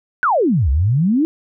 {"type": "exponential two-way sweep", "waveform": "sine", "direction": "down then up", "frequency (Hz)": [1573, 63.1, 331.8], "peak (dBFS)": -12, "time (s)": [0.23, 1.25], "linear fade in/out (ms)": 0, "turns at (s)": 0.7, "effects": []}